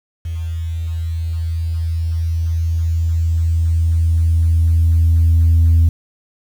sine tone with level ramp, 82.41 Hz, E2, in tune, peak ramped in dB -20 to -6 dBFS, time 0.25-5.89 s, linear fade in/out 5 ms, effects tanh soft clip ceiling -6 dBFS + 7-bit

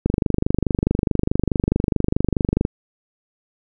click train, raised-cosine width 3 ms, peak -4 dBFS, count 65, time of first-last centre 0.06-2.651 s, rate 24.7 Hz, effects none

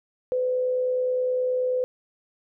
sine tone with amplitude modulation, 505 Hz, B4, 39 cents sharp, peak -20 dBFS, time 0.32-1.84 s, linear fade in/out 0 ms, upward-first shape sine, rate 69.5 Hz, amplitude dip 30%, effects none

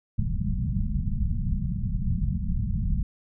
pink low-pass noise, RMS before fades -26 dBFS, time 0.18-3.03 s, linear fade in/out 5 ms, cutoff 220 Hz, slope 96 dB/octave, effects none

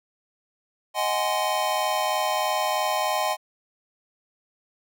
square chord, Ab dominant seventh, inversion second, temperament just, 623 / 747.5 / 830.6 / 1038.3 Hz, Eb5 / Gb5 / Ab5 / C6, +2 / +17 / 0 / -14 cents, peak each -29 dBFS, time 0.94-3.37 s, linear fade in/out 50 ms, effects none

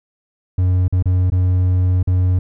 triangle tone with dropouts, 91.3 Hz, F#2, 23 cents flat, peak -10 dBFS, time 0.58-2.39 s, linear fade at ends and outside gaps 5 ms, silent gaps 0.881-0.925 / 1.026-1.056 / 1.301-1.32 / 2.029-2.073 s, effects none

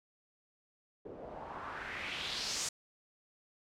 white noise with low-pass filter sweep, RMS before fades -41 dBFS, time 1.05-2.69 s, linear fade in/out 5 ms, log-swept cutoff 420 to 7400 Hz, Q 2.6, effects none

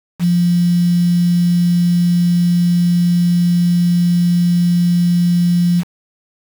sine tone with quantisation, 174.61 Hz, F3, in tune, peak -10 dBFS, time 0.19-5.84 s, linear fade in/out 50 ms, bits 5, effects none

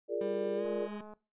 sine chord, Bb dominant seventh, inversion second, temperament equal, 349.2 / 415.3 / 466.2 / 587.3 Hz, F4 / Ab4 / Bb4 / D5, 0 / 0 / 0 / 0 cents, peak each -39 / -35 / -36 / -36 dBFS, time 0.08-0.89 s, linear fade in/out 50 ms
30% pulse tone with pitch glide, 198.1 to 207 Hz, G3 to G#3, +18 to -5 cents, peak -38 dBFS, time 0.21-1.01 s, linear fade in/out 2 ms, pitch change +77 cents, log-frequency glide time 0.56-0.63 s
click train, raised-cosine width 1 ms, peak -37 dBFS, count 104, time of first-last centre 0.65-1.136 s, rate 212 Hz
effects noise-tail reverb RT60 0.3 s tail -20 dB re dry + resampled to 8000 Hz

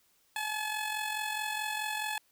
15% pulse tone with amplitude modulation, 856 Hz, A5, 48 cents flat, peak -24 dBFS, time 0.36-2.18 s, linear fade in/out 2 ms, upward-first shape sine, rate 44.7 Hz, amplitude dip 50%, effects white hiss -69 dBFS RMS until 2.31 s

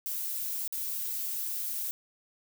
violet noise with dropouts, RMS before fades -34 dBFS, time 0.06-1.91 s, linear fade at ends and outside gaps 0 ms, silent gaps 0.677-0.725 s, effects none

